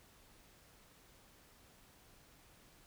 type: silence
effects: pink hiss -64 dBFS RMS until 2.86 s